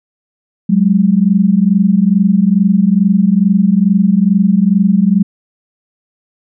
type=tone pair together; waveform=sine; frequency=185.38 / 207.7 Hz; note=F#3 / G#3; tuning=+4 / 0 cents; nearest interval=major second; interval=196 cents; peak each=-10 dBFS; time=0.69-5.23 s; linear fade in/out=10 ms; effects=none